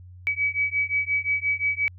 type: beating tone pair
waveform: sine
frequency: 2277 / 2282.7 Hz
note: C#7 / D7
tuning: +46 / -50 cents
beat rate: 5.7 Hz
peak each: -25 dBFS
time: 0.27-1.88 s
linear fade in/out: 0 ms
effects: added 90 Hz sine -42 dBFS peak until 1.98 s